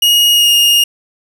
40% pulse tone with pitch glide, 2877 to 2844 Hz, F#7 to F7, -49 to +31 cents, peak -6 dBFS, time 0.02-0.84 s, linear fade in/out 5 ms, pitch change -20 cents, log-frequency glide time 0.33-0.53 s, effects 8-bit

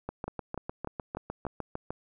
two click trains, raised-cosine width 1 ms, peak -21 / -20 dBFS, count 5 / 13, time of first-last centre 0.28-1.467 / 0.09-1.905 s, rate 3.37 / 6.61 Hz, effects none

